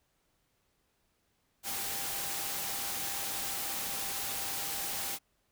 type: tone in noise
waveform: sine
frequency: 792 Hz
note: G5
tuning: 18 cents sharp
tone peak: -47 dBFS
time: 1.63-5.19 s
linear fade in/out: 50 ms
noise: white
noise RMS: -36 dBFS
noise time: 1.63-5.19 s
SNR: -14 dB
effects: pink hiss -75 dBFS RMS until 5.51 s